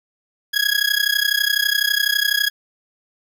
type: tone with amplitude modulation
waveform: 20% pulse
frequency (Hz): 1661.2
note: G#6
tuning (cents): 0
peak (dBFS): -8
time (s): 0.53-2.5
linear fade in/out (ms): 20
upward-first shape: sine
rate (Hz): 32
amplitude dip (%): 90
effects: none